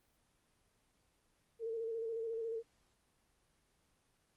sine tone with vibrato, 453.8 Hz, A#4, 47 cents flat, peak -37 dBFS, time 1.59-2.63 s, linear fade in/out 50 ms, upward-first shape square, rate 14 Hz, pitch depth 31 cents each way, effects pink hiss -75 dBFS RMS until 4.36 s + Opus 24 kbps

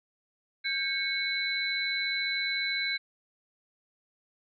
sine tone cluster, 1592 / 2208 / 4003 Hz, G6 / C#7 / B7, +26 / -7 / +23 cents, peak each -34 / -31 / -32 dBFS, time 0.64-2.98 s, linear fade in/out 20 ms, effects none

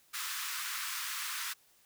pink high-pass noise, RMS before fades -38 dBFS, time 0.13-1.54 s, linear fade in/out 20 ms, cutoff 1100 Hz, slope 48 dB/octave, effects white hiss -66 dBFS RMS until 1.85 s

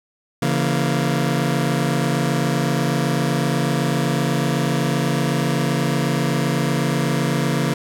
sawtooth chord, A# diminished, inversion first, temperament just, 139.85 / 167.82 / 233.1 Hz, C#3 / E3 / A#3, +16 / +31 / 0 cents, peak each -17 / -18 / -20 dBFS, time 0.42-7.74 s, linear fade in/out 5 ms, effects low-pass 12000 Hz 12 dB/octave + 8-bit

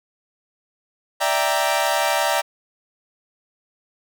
sawtooth chord, E half-diminished seventh, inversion third, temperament equal, 587.3 / 659.3 / 784 / 932.3 Hz, D5 / E5 / G5 / Bb5, 0 / 0 / 0 / 0 cents, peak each -20 dBFS, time 1.2-2.42 s, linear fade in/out 20 ms, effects none

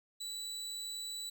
30% pulse tone, 3951 Hz, B7, in tune, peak -37 dBFS, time 0.2-1.3 s, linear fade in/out 10 ms, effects none

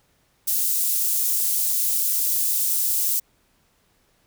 white high-pass noise, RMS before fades -22 dBFS, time 0.47-3.2 s, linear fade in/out 10 ms, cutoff 8000 Hz, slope 12 dB/octave, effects pink hiss -64 dBFS RMS until 4.26 s

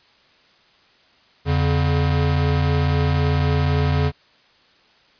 square tone pair together, 84.7 / 142.45 Hz, E2 / C#3, +48 / +48 cents, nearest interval major sixth, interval 900 cents, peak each -20 dBFS, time 1.45-4.12 s, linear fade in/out 50 ms, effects white hiss -55 dBFS RMS until 5.19 s + resampled to 11025 Hz

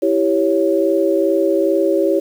sine chord, C# diminished, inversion first, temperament equal, 329.6 / 392 / 554.4 Hz, E4 / G4 / C#5, 0 / 0 / 0 cents, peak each -17 dBFS, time 0.02-2.2 s, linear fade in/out 10 ms, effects 7-bit

